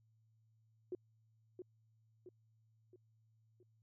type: tone with echo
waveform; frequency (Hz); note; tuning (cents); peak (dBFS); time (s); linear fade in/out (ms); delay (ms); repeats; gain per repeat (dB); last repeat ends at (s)
sine; 363; F#4; -33; -39; 0.92-0.95; 2; 670; 4; -6; 3.63
effects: added 111 Hz sine -70 dBFS peak until 3.82 s